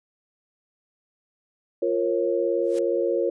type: chord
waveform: sine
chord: Bb minor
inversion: second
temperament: equal with one note detuned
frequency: 349.2 / 466.2 / 545.2 Hz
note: F4 / Bb4 / Db5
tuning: 0 / 0 / -29 cents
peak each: -25 dBFS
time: 1.82-3.3 s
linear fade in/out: 5 ms
type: noise with exponential growth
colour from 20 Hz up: white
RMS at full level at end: -37 dBFS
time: 2.61-2.79 s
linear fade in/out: 5 ms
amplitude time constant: 38 ms
effects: resampled to 22050 Hz